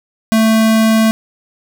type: tone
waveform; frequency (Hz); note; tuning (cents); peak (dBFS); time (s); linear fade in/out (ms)
square; 221.6; A3; +13; -9; 0.32-1.11; 0
effects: none